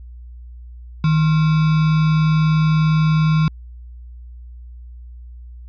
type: tone with sample-and-hold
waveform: sine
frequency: 157 Hz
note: D#3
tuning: 16 cents sharp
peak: -12 dBFS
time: 1.04-3.48 s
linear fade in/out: 2 ms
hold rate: 1225 Hz
effects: added 60 Hz sine -34 dBFS peak until 5.68 s + resampled to 11025 Hz